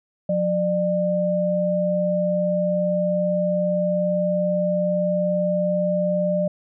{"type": "tone pair together", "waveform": "sine", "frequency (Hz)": [179.5, 599.6], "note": ["F3", "D5"], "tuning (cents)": [48, 36], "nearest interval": "octave + major sixth", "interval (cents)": 2088, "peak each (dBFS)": [-23, -20], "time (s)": [0.29, 6.48], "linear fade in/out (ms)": 5, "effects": []}